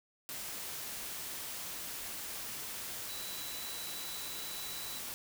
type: tone in noise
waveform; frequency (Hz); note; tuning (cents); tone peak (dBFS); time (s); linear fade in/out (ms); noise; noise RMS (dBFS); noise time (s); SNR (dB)
sine; 3951; B7; 0; -46; 3.09-4.99; 0; white; -42; 0.29-5.14; -7
effects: none